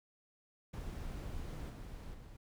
brown noise with level steps, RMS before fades -43 / -47 / -52 dBFS, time 0.73-2.37 s, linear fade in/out 10 ms, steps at 1.69 / 2.13 s, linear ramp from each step 20 ms, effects none

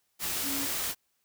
sine tone in noise, 277.2 Hz, C#4, in tune, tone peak -35 dBFS, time 0.42-0.68 s, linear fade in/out 50 ms, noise white, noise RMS -32 dBFS, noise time 0.19-0.95 s, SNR -6 dB, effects white hiss -75 dBFS RMS until 1.24 s

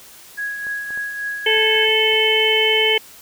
sine tone with tremolo, 1661.2 Hz, G#6, in tune, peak -21 dBFS, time 0.37-1.86 s, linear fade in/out 20 ms, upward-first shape triangle, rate 3.6 Hz, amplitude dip 50%
clicks, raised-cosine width 1 ms, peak -27 dBFS, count 7, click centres 0.668 / 0.906 / 0.975 / 1.573 / 1.761 / 1.889 / 2.136 s
harmonic tone, 437.8 Hz, A4, 9 cents flat, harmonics 1 / 2 / 4 / 5 / 6 / 7, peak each -19 / -27 / -27 / -19 / -28 / -17 dBFS, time 1.46-2.98 s, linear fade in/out 5 ms
effects white hiss -43 dBFS RMS until 3.21 s

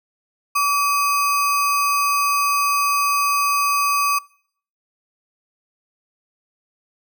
sine tone with sample-and-hold, 1150 Hz, D6, 37 cents flat, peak -15 dBFS, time 0.55-4.19 s, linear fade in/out 10 ms, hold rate 3675 Hz, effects noise-tail reverb RT60 0.6 s tail -25 dB re dry

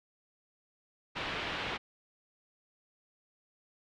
white low-pass noise, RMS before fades -37 dBFS, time 1.15-1.78 s, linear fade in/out 20 ms, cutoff 3200 Hz, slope 24 dB/octave, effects none

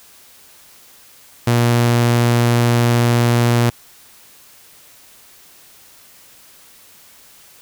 sawtooth tone, 119.1 Hz, A#2, 38 cents sharp, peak -8 dBFS, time 1.47-3.7 s, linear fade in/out 5 ms, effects white hiss -46 dBFS RMS until 7.61 s

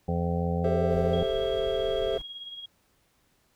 harmonic tone, 85.5 Hz, F2, 36 cents flat, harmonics 1 / 2 / 3 / 5 / 6 / 7 / 8 / 9, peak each -30 / -28 / -40 / -35 / -34 / -43 / -46 / -36 dBFS, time 0.08-1.23 s, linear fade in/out 5 ms
triangle chord, A minor seventh, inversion third, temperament just, 396 / 440 / 528 / 660 Hz, G4 / A4 / C5 / E5, +18 / 0 / +16 / +2 cents, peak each -29 dBFS, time 0.64-2.18 s, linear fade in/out 5 ms
brown noise, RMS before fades -41 dBFS, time 0.9-2.22 s, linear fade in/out 5 ms
sine tone with tremolo, 3287 Hz, G#7, 19 cents flat, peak -36 dBFS, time 1.13-2.66 s, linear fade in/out 5 ms, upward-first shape sine, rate 18 Hz, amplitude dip 50%
effects pink hiss -68 dBFS RMS until 3.55 s

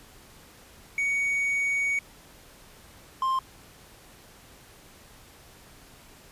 triangle tone pair in turn, 2240 / 1052.6 Hz, C#7 / C6, +18 / +10 cents, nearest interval octave + minor second, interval 1308 cents, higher first, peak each -22 / -21 dBFS, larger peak second, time 0.98-1.99 / 3.22-3.39 s, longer first, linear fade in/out 2 ms, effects pink hiss -52 dBFS RMS until 6.31 s + resampled to 32000 Hz

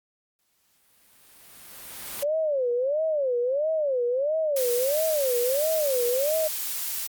white noise with exponential growth, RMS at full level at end -33 dBFS, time 0.39-2.23 s, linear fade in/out 0 ms, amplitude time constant 400 ms
sine tone with vibrato, 554.4 Hz, C#5, in tune, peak -22 dBFS, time 2.22-6.48 s, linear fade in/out 10 ms, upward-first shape sine, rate 1.5 Hz, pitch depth 250 cents each way
blue noise, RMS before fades -30 dBFS, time 4.56-7.07 s, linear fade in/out 5 ms
effects Opus 48 kbps

